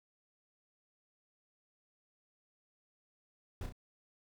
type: noise with echo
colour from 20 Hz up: brown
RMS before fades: -39 dBFS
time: 3.61-3.66 s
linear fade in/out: 2 ms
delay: 32 ms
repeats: 2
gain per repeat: -5 dB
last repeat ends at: 3.724 s
effects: none